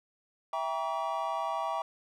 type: chord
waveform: triangle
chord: E diminished seventh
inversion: none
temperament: just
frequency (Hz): 659.3 / 791.1 / 949.3 / 1139.2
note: E5 / G5 / Bb5 / Db6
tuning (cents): 0 / +16 / +31 / +47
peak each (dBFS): -34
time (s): 0.53-1.82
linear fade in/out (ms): 2
effects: none